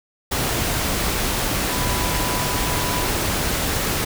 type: tone in noise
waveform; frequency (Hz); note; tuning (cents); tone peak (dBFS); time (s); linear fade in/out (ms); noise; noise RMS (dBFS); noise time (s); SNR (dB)
sine; 990; B5; +4; -29; 1.71-3.08; 10; pink; -22; 0.31-4.05; -10
effects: none